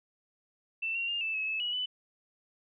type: tone with pitch steps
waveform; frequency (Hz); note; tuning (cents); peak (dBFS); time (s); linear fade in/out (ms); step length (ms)
sine; 2670 / 2748 / 2811 / 2640 / 2578 / 2603 / 2920 / 2994; E7 / F7 / F7 / E7 / E7 / E7 / F#7 / F#7; +22 / -29 / +11 / +2 / -39 / -22 / -24 / +20; -30; 0.82-1.86; 10; 130
effects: none